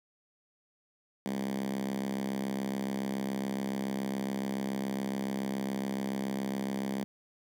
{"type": "tone with high-pass filter", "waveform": "5% pulse", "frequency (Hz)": 67.1, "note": "C2", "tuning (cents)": 44, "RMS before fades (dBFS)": -34, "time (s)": [1.26, 7.04], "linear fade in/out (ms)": 0, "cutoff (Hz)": 200, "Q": 4.6, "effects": []}